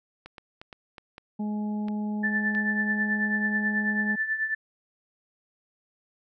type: clicks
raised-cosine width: 0.3 ms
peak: -26 dBFS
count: 8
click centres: 0.26 / 0.382 / 0.615 / 0.728 / 0.982 / 1.181 / 1.884 / 2.55 s
type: harmonic tone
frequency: 210.3 Hz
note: G#3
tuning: 22 cents sharp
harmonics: 1 / 2 / 3 / 4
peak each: -27 / -44 / -47 / -42 dBFS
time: 1.39-4.16 s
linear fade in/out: 10 ms
type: tone with tremolo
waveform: sine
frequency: 1760 Hz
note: A6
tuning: in tune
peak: -22 dBFS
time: 2.23-4.55 s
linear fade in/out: 10 ms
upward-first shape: triangle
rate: 9.2 Hz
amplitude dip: 75%
effects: none